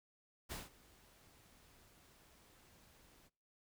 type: noise with ADSR envelope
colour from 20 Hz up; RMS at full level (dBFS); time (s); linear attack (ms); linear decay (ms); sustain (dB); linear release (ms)
pink; -44; 0.49-3.3; 28; 170; -22; 40
effects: noise-tail reverb RT60 0.6 s tail -26 dB re dry